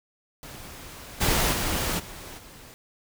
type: noise with level steps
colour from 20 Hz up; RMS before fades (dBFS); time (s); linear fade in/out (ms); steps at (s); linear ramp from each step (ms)
pink; -42 / -23 / -27 / -41 / -47; 0.43-2.74; 0; 1.2 / 1.52 / 1.98 / 2.37; 20
effects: none